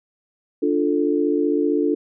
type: chord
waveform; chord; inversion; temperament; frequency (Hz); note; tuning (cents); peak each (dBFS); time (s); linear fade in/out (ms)
sine; D minor; none; equal; 293.7 / 349.2 / 440; D4 / F4 / A4; 0 / 0 / 0; -20 / -22 / -22; 0.62-1.95; 10
effects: none